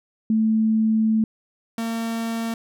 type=tone pair in turn; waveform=sine / 45% pulse; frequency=220 / 228 Hz; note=A3 / A#3; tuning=0 / -38 cents; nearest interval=minor second; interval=62 cents; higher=second; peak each=-16 / -24 dBFS; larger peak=first; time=0.3-1.24 / 1.78-2.54 s; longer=first; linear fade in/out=2 ms; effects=none